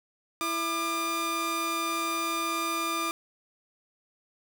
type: tone pair together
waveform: sawtooth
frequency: 332 / 1200.3 Hz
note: E4 / D6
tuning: +12 / +37 cents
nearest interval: octave + minor seventh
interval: 2225 cents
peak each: -30 / -25 dBFS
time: 0.41-3.11 s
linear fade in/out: 0 ms
effects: none